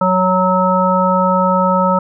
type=harmonic tone; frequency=185 Hz; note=F#3; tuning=in tune; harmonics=1 / 3 / 5 / 7; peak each=-16 / -16 / -16 / -16 dBFS; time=0.01-1.99 s; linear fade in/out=5 ms; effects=none